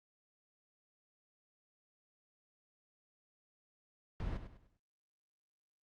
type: noise with echo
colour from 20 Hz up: brown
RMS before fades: -38 dBFS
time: 4.2-4.37 s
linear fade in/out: 0 ms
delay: 100 ms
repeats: 4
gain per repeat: -9 dB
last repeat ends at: 4.77 s
effects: low-pass 4000 Hz 12 dB/octave + Opus 48 kbps